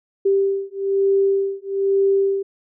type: beating tone pair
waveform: sine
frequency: 392 / 393.1 Hz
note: G4 / G4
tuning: 0 / +5 cents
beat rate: 1.1 Hz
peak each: -19 dBFS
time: 0.25-2.43 s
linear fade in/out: 10 ms
effects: none